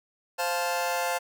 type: chord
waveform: sawtooth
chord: F major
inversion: second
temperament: just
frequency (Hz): 523.8 / 698.5 / 873.1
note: C5 / F5 / A5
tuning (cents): +2 / 0 / -14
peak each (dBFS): -27 / -26 / -27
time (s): 0.38-1.19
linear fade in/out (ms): 20
effects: none